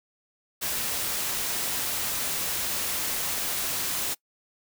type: noise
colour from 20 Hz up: white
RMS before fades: -29 dBFS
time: 0.61-4.15 s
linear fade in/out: 20 ms
effects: noise-tail reverb RT60 0.1 s tail -24 dB re dry